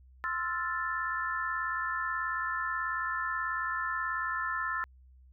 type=chord; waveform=sine; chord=F major seventh; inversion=second; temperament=equal; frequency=1046.5 / 1318.5 / 1396.9 / 1760 Hz; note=C6 / E6 / F6 / A6; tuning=0 / 0 / 0 / 0 cents; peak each=-37 / -35 / -39 / -34 dBFS; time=0.24-4.84 s; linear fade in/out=0 ms; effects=added 64 Hz sine -54 dBFS peak until 5.32 s